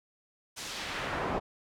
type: noise with band-pass filter sweep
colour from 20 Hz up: brown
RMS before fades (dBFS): -35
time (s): 0.56-1.4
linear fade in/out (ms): 20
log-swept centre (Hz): 7600 to 700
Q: 0.94
effects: none